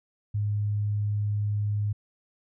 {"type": "tone", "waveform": "sine", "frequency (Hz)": 103.83, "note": "G#2", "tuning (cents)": 0, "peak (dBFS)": -24, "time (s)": [0.34, 1.93], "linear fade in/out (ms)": 10, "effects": []}